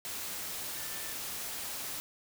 sine tone in noise, 1773 Hz, A6, 13 cents sharp, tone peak -50 dBFS, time 0.77-1.13 s, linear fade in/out 0 ms, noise white, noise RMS -39 dBFS, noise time 0.05-2 s, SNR -14 dB, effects none

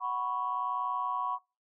sine chord, F# suspended fourth, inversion none, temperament equal, 740 / 987.8 / 1108.7 Hz, F#5 / B5 / C#6, 0 / 0 / 0 cents, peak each -38 / -33 / -32 dBFS, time 0-1.39 s, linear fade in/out 50 ms, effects noise-tail reverb RT60 0.3 s tail -24 dB re dry + tanh soft clip ceiling -20 dBFS

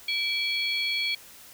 sine tone cluster, 2322 / 3322 / 4367 Hz, D7 / G#7 / C#8, -20 / 0 / -27 cents, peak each -28 / -30 / -31 dBFS, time 0.08-1.15 s, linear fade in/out 5 ms, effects white hiss -49 dBFS RMS until 1.53 s

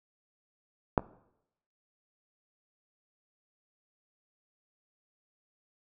clicks, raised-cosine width 1 ms, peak -8 / -27 dBFS, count 2, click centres 0.978 / 0.994 s, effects noise-tail reverb RT60 0.8 s tail -20 dB re dry

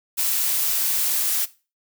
blue noise, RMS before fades -22 dBFS, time 0.17-1.46 s, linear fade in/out 20 ms, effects noise-tail reverb RT60 0.3 s tail -17 dB re dry

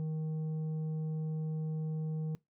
sine tone with tanh clipping, 156.9 Hz, D#3, 15 cents sharp, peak -34 dBFS, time 0-2.35 s, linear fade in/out 0 ms, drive 6 dB, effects noise-tail reverb RT60 0.2 s tail -23 dB re dry

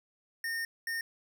square tone bursts at uneven times, 1830 Hz, A#6, 32 cents flat, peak -33 dBFS, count 2, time 0.44-0.65 / 0.87-1.01 s, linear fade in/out 2 ms, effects none

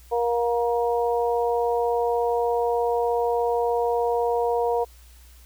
harmonic tone, 236.6 Hz, A#3, 26 cents sharp, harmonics 2 / 3 / 4, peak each -22 / -26 / -28 dBFS, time 0.11-4.85 s, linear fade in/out 20 ms, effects added 60 Hz sine -47 dBFS peak until 5.45 s + white hiss -55 dBFS RMS until 5.45 s

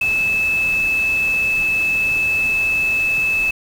sine tone in noise, 2613 Hz, E7, 16 cents flat, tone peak -15 dBFS, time 0.01-3.51 s, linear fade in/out 5 ms, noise pink, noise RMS -33 dBFS, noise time 0.01-3.51 s, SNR +15 dB, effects none

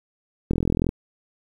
click train, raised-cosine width 3 ms, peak -9 dBFS, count 17, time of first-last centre 0.51-0.891 s, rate 42 Hz, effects 8-bit

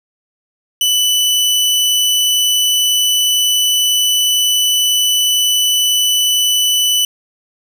sawtooth tone, 2983 Hz, F#7, 13 cents sharp, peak -8 dBFS, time 0.81-7.05 s, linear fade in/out 2 ms, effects none

